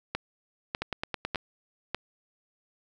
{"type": "two click trains", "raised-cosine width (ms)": 0.3, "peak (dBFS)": [-13, -14], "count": [4, 6], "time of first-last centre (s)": [[0.15, 1.946], [0.82, 1.358]], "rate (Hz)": [1.67, 9.3], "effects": []}